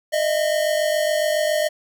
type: tone pair together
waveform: square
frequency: 612 / 659.2 Hz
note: D#5 / E5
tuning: -29 / 0 cents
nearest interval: minor second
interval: 129 cents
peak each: -20 / -25 dBFS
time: 0.12-1.69 s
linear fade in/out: 20 ms
effects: 9-bit